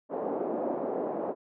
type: band-pass noise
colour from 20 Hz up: white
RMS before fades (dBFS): -32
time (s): 0.09-1.35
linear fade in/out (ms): 50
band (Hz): 240 to 680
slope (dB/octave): 24
effects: none